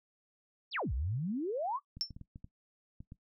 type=exponential two-way sweep; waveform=sine; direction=down then up; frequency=5670 to 56.2 to 1190 Hz; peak=-32 dBFS; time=0.71-1.8 s; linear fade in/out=50 ms; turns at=0.93 s
type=clicks; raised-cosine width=5 ms; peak=-35 dBFS; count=8; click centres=1.97 / 2.107 / 2.165 / 2.213 / 2.359 / 2.444 / 3.005 / 3.121 s
type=tone with exponential decay; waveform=sine; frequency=5380 Hz; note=E8; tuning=34 cents sharp; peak=-26 dBFS; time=2.01-2.11 s; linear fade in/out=0 ms; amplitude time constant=21 ms
effects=noise-tail reverb RT60 0.1 s tail -17 dB re dry